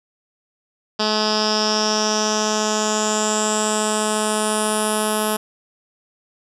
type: tone with low-pass filter sweep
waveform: 10% pulse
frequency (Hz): 214.2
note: A3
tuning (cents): -46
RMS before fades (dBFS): -20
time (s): 0.99-5.37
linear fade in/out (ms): 10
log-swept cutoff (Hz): 4700 to 11000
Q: 7.1
effects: none